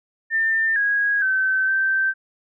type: tone with pitch steps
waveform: sine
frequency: 1797 / 1649 / 1537 / 1557 Hz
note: A6 / G#6 / G6 / G6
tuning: +36 / -13 / -35 / -12 cents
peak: -17 dBFS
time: 0.3-2.14 s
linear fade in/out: 50 ms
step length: 460 ms
effects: none